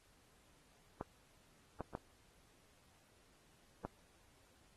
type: clicks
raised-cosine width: 1 ms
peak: -27 dBFS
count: 4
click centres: 1.011 / 1.807 / 1.951 / 3.85 s
effects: pink hiss -70 dBFS RMS until 4.76 s + AAC 32 kbps